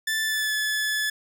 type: tone with pitch glide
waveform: sawtooth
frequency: 1760 to 1722.8 Hz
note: A6 to A6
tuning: 0 to -37 cents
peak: -20 dBFS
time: 0.07-1.1 s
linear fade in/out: 5 ms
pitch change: -37 cents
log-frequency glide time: 0.24-0.54 s
effects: none